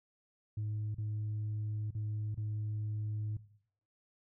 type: tone with dropouts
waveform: sine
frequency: 106.5 Hz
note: G#2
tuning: 44 cents sharp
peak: -32 dBFS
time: 0.57-3.37 s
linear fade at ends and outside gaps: 5 ms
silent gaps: 0.946-0.982 / 1.907-1.949 / 2.346-2.375 s
effects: noise-tail reverb RT60 0.6 s tail -17 dB re dry + tanh soft clip ceiling -32 dBFS